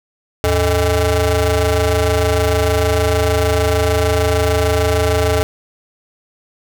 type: ring-modulated tone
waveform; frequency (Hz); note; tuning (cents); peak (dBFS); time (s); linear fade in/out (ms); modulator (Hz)
25% pulse; 180.2; F#3; -45; -6; 0.44-5.43; 0; 257
effects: none